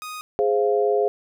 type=tone; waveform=sawtooth; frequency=1244.5 Hz; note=D#6; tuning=in tune; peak=-28 dBFS; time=0.02-0.21 s; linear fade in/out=0 ms
type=chord; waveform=sine; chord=F minor; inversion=first; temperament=equal with one note detuned; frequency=415.3 / 523.3 / 691.2 Hz; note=Ab4 / C5 / F5; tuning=0 / 0 / -18 cents; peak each=-19 / -24 / -24 dBFS; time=0.39-1.08 s; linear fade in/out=0 ms
effects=none